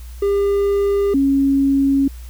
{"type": "tone pair in turn", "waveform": ["triangle", "sine"], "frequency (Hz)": [401, 274.8], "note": ["G4", "C#4"], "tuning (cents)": [39, -15], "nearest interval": "perfect fifth", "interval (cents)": 654, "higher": "first", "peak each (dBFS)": -12, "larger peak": "neither", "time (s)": [[0.22, 1.14], [1.14, 2.08]], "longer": "second", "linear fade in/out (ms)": 5, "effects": ["added 60 Hz sine -31 dBFS peak until 2.29 s", "white hiss -47 dBFS RMS until 2.29 s"]}